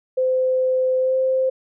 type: tone with pitch glide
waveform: sine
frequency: 515 to 522.2 Hz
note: C5 to C5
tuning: -28 to -3 cents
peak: -16 dBFS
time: 0.17-1.5 s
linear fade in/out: 10 ms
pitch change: +25 cents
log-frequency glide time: 0.99-1.16 s
effects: none